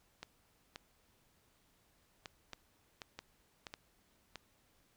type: clicks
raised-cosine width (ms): 0.2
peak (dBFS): -27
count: 9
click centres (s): 0.23 / 0.759 / 2.258 / 2.533 / 3.018 / 3.19 / 3.668 / 3.739 / 4.357
effects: pink hiss -72 dBFS RMS until 4.96 s